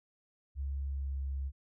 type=tone with pitch glide; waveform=sine; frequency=69 to 68.09 Hz; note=C#2 to C#2; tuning=-7 to -30 cents; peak=-33 dBFS; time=0.55-1.52 s; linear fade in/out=50 ms; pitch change=-23 cents; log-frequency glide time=0.86-1.18 s; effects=none

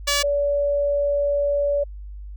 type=tone pair in turn; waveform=5% pulse / sine; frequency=573 / 573 Hz; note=D5 / D5; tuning=-43 / -43 cents; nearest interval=unison; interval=0 cents; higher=neither; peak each=-7 / -18 dBFS; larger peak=first; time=0.07-0.23 / 0.23-1.84 s; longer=second; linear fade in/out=10 ms; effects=added 50 Hz sine -33 dBFS peak until 2.36 s

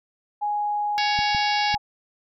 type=tone; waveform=sine; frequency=830.6 Hz; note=G#5; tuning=in tune; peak=-22 dBFS; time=0.41-1.78 s; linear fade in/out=20 ms
type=harmonic tone; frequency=558 Hz; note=C#5; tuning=11 cents sharp; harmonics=3 / 4 / 5 / 6 / 7 / 8 / 9 / 10; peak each=-30 / -29 / -31 / -34 / -33 / -33 / -31 / -37 dBFS; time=0.98-1.75 s; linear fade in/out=0 ms
type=clicks; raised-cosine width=5 ms; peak=-21 dBFS; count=3; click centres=1.19 / 1.348 / 1.743 s
effects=none

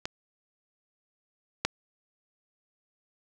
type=clicks; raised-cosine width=0.2 ms; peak=-14 / -7 dBFS; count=2; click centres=0.055 / 1.65 s; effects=none

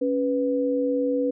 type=tone pair together; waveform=sine; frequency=277.2 / 493.9 Hz; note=C#4 / B4; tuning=0 / 0 cents; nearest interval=minor seventh; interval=1000 cents; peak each=-24 / -23 dBFS; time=0.01-1.31 s; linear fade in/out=10 ms; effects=none

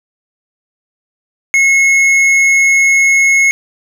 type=tone with hard clipping; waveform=triangle; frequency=2175 Hz; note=C#7; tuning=33 cents flat; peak=-8 dBFS; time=1.54-3.51 s; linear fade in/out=0 ms; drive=10 dB; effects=none

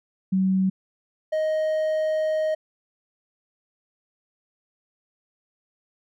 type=tone pair in turn; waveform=sine / triangle; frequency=189.3 / 624.7 Hz; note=F#3 / D#5; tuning=+40 / +7 cents; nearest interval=octave + major sixth; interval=2067 cents; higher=second; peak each=-18 / -19 dBFS; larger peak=first; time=0.32-0.7 / 1.32-2.55 s; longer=second; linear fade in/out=10 ms; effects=none

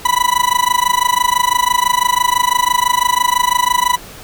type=tone with amplitude modulation; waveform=40% pulse; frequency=987.8 Hz; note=B5; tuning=in tune; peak=-7 dBFS; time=0.05-3.97 s; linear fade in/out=5 ms; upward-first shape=sine; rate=26 Hz; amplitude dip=95%; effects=pink hiss -35 dBFS RMS until 4.23 s

